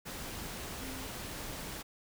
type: tone in noise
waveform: sine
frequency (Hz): 261.6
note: C4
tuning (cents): 0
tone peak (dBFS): -45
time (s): 0.8-1.06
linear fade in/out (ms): 20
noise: pink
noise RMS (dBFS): -42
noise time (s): 0.05-1.83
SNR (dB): -6
effects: none